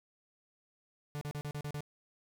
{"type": "tone bursts", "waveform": "45% pulse", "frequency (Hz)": 146.83, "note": "D3", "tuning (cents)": 0, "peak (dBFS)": -37, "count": 7, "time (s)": [1.15, 1.806], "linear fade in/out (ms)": 0, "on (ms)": 62, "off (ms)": 37, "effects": []}